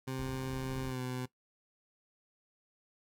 20% pulse tone with pitch glide, 131.3 to 126.9 Hz, C3 to B2, +6 to +47 cents, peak -31 dBFS, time 0.07-1.26 s, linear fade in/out 10 ms, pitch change -59 cents, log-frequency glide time 0.86-1 s
brown noise, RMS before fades -46 dBFS, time 0.18-0.93 s, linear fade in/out 10 ms
effects noise-tail reverb RT60 0.1 s tail -17 dB re dry

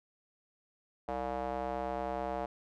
square tone with band-pass filter, 64.6 Hz, C2, 21 cents flat, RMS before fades -36 dBFS, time 1.08-2.46 s, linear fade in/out 5 ms, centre 700 Hz, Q 2.7, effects none

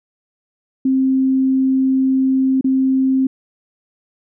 sine tone with dropouts, 264 Hz, C4, 16 cents sharp, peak -12 dBFS, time 0.85-3.27 s, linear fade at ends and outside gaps 5 ms, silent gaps 2.611-2.643 s, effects none

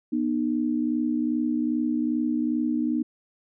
sine tone pair together, 242.7 / 305.2 Hz, B3 / D#4, -30 / -33 cents, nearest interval major third, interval 397 cents, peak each -25 dBFS, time 0.12-3.03 s, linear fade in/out 10 ms, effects none

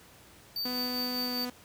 square tone with tremolo, 4600 Hz, D8, 37 cents flat, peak -31 dBFS, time 0.56-1.45 s, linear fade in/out 2 ms, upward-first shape sine, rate 5 Hz, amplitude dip 40%
sawtooth tone with pitch glide, 249 to 247.6 Hz, B3 to B3, +14 to +5 cents, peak -30 dBFS, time 0.65-1.5 s, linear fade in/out 5 ms, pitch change -9 cents, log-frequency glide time 1.21-1.37 s
effects pink hiss -55 dBFS RMS until 1.64 s + high-pass 60 Hz 12 dB/octave

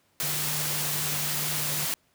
sine tone in noise, 150 Hz, D3, 37 cents sharp, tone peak -36 dBFS, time 0.23-1.85 s, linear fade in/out 0 ms, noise white, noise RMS -29 dBFS, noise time 0.2-1.94 s, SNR -10 dB, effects pink hiss -67 dBFS RMS until 2.14 s + high-pass 80 Hz 12 dB/octave

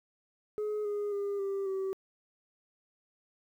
sine tone with pitch steps, 422.4 / 412.5 / 402.9 / 393.4 / 384.2 Hz, G#4 / G#4 / G4 / G4 / G4, +29 / -12 / +48 / +6 / -35 cents, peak -28 dBFS, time 0.58-1.93 s, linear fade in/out 0 ms, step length 270 ms, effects tanh soft clip ceiling -30 dBFS + 11-bit

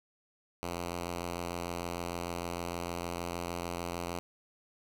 5% pulse tone with vibrato, 86.6 Hz, F2, 14 cents flat, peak -24 dBFS, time 0.63-4.19 s, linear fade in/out 0 ms, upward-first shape sine, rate 6.9 Hz, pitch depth 9 cents each way, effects none

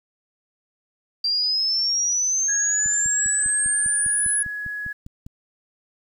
sine exponential sweep, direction up, 4699 to 10400 Hz, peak -19 dBFS, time 1.24-4.43 s, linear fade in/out 5 ms
sine tone with pitch glide, 1661.2 to 1680.5 Hz, G#6 to G#6, 0 to +20 cents, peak -27 dBFS, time 2.48-4.93 s, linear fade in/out 10 ms, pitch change +20 cents, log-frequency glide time 2.69-2.78 s
click train, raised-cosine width 5 ms, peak -26 dBFS, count 13, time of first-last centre 2.86-5.265 s, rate 4.99 Hz
effects 9-bit

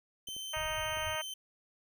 sawtooth tone, 3088 Hz, G7, 27 cents flat, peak -36 dBFS, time 0.27-1.34 s, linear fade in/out 5 ms
clicks, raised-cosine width 2 ms, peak -40 dBFS, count 3, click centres 0.287 / 0.365 / 0.971 s
harmonic tone, 312.1 Hz, D#4, 5 cents sharp, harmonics 2 / 3 / 4 / 5 / 6 / 7 / 8 / 9, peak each -39 / -41 / -42 / -43 / -44 / -44 / -45 / -46 dBFS, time 0.53-1.22 s, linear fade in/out 10 ms
pink low-pass noise, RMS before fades -47 dBFS, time 0.55-1.16 s, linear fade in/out 20 ms, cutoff 130 Hz, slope 48 dB/octave
effects none

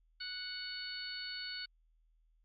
harmonic tone, 740 Hz, F#5, in tune, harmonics 2 / 3 / 4 / 5 / 6, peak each -46 / -50 / -49 / -52 / -42 dBFS, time 0.2-1.66 s, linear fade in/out 10 ms, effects added 40 Hz sine -67 dBFS peak until 2.44 s + MP3 32 kbps

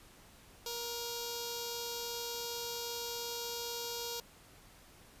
5% pulse tone with notch filter, 471.3 Hz, A#4, 19 cents sharp, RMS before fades -40 dBFS, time 0.66-4.2 s, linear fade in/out 2 ms, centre 1900 Hz, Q 0.53, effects pink hiss -59 dBFS RMS until 5.2 s + resampled to 32000 Hz

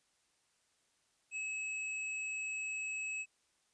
sine tone with hard clipping, 2579 Hz, E7, 39 cents flat, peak -38 dBFS, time 1.31-3.26 s, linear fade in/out 50 ms, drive 18 dB, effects white hiss -75 dBFS RMS until 3.73 s + resampled to 22050 Hz

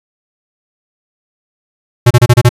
square tone bursts, 121.5 Hz, B2, 28 cents flat, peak -3 dBFS, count 6, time 2.06-2.492 s, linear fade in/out 10 ms, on 47 ms, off 30 ms, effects resampled to 32000 Hz

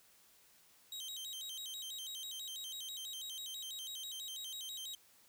sawtooth tone with vibrato, 3455 Hz, A7, 32 cents flat, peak -40 dBFS, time 0.92-4.95 s, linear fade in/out 2 ms, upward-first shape square, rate 6.1 Hz, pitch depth 170 cents each way, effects white hiss -66 dBFS RMS until 5.28 s

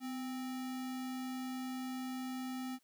sine tone with sample-and-hold, 254.8 Hz, C4, 46 cents flat, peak -38 dBFS, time 0-2.79 s, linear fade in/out 50 ms, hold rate 1050 Hz, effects white hiss -75 dBFS RMS until 2.83 s

